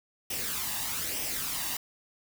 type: noise with flanger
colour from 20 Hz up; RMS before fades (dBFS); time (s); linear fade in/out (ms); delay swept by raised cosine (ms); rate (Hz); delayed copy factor
white; -33; 0.3-1.77; 5; 0.35 to 1.09; 1.1; +0.55
effects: none